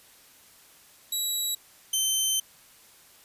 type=tone pair in turn; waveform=15% pulse; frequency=3886 / 3092 Hz; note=B7 / G7; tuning=-29 / -24 cents; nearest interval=major third; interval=395 cents; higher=first; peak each=-19 / -16 dBFS; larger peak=second; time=1.12-1.55 / 1.93-2.4 s; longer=second; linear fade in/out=5 ms; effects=white hiss -55 dBFS RMS until 3.24 s + resampled to 32000 Hz